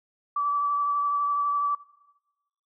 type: tone with vibrato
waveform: sine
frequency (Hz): 1155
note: D6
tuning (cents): -29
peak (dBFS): -23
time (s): 0.36-1.75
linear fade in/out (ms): 5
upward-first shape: square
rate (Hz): 12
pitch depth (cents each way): 10
effects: noise-tail reverb RT60 1.0 s tail -18 dB re dry